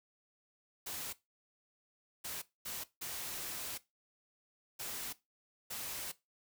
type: noise bursts at uneven times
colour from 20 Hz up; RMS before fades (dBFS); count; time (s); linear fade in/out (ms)
white; -42; 6; 0.86-1.13 / 2.24-2.42 / 2.65-2.84 / 3.01-3.78 / 4.79-5.13 / 5.7-6.12; 10
effects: noise-tail reverb RT60 0.2 s tail -17 dB re dry